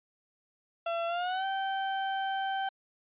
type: tone with pitch glide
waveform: 35% pulse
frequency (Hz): 675 to 775.4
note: E5 to G5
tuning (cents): +41 to -19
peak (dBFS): -28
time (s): 0.86-2.69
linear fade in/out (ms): 5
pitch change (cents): +240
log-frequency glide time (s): 1.07-1.45
effects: resampled to 8000 Hz